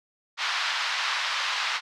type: band-pass noise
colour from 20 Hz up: pink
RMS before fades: -28 dBFS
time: 0.37-1.81 s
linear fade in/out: 50 ms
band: 1000 to 4900 Hz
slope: 24 dB/octave
effects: none